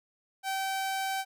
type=tone; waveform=sawtooth; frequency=772 Hz; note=G5; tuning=27 cents flat; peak=-26 dBFS; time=0.43-1.25 s; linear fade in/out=50 ms; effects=none